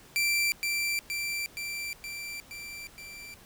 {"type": "tone with echo", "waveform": "sawtooth", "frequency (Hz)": 2349, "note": "D7", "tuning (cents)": 0, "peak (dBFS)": -21, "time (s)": [0.16, 0.52], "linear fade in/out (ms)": 0, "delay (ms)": 470, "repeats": 6, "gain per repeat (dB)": -3, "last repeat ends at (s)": 3.34, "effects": ["pink hiss -54 dBFS RMS until 3.45 s"]}